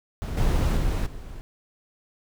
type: noise with level steps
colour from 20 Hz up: brown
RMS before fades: -29 / -21 / -24 / -38 dBFS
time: 0.22-1.41 s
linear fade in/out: 0 ms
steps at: 0.37 / 0.77 / 1.06 s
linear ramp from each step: 5 ms
effects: none

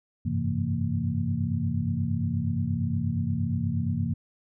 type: tone cluster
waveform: sine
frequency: 93.6 / 102.1 / 132.2 / 167.6 / 229.8 Hz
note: F#2 / G#2 / C3 / E3 / A#3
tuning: +20 / -29 / +18 / +29 / -25 cents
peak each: -31 dBFS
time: 0.25-4.14 s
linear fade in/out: 10 ms
effects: none

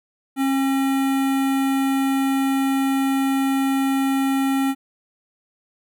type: tone with notch filter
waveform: square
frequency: 270 Hz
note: C#4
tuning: 45 cents flat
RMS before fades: -20 dBFS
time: 0.36-4.75 s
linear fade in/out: 50 ms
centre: 5200 Hz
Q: 1.2
effects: none

